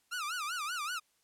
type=tone with vibrato; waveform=sawtooth; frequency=1318.5 Hz; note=E6; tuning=in tune; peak=-31 dBFS; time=0.11-1 s; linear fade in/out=20 ms; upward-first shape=sine; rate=5.2 Hz; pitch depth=210 cents each way; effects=white hiss -73 dBFS RMS until 1.23 s + low-pass 12000 Hz 12 dB/octave